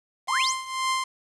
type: exponential sweep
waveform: sine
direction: up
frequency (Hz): 660 to 10020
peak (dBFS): -24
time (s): 0.27-0.55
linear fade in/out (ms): 50
type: tone with tremolo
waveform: sawtooth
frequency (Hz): 1046.5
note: C6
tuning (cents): 0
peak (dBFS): -18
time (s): 0.28-1.04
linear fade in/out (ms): 5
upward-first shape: triangle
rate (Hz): 2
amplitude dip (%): 85
effects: resampled to 24000 Hz + 8-bit